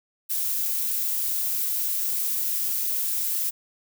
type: noise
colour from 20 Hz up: violet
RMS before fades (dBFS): -26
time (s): 0.29-3.51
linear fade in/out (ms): 20
effects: none